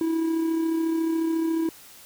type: tone with amplitude modulation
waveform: triangle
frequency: 326.3 Hz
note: E4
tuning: 18 cents flat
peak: -18 dBFS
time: 0.01-1.69 s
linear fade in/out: 2 ms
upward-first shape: sine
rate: 34.1 Hz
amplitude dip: 40%
effects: white hiss -48 dBFS RMS until 2.05 s